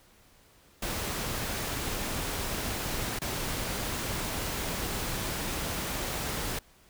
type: noise with dropouts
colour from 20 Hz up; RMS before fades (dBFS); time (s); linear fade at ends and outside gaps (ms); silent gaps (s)
pink; -33; 0.82-6.59; 5; 3.19-3.216
effects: pink hiss -60 dBFS RMS until 6.89 s